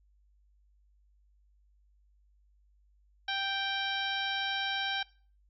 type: harmonic tone with a mistuned harmonic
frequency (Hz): 784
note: G5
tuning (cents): 0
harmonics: 1 / 2 / 3 / 4 / 5 / 6 / 7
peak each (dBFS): -37 / -35 / -41 / -37 / -38 / -48 / -46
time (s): 3.28-5.03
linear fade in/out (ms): 5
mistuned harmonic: 5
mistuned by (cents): -19
effects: noise-tail reverb RT60 0.4 s tail -21 dB re dry + added 50 Hz sine -63 dBFS peak until 5.49 s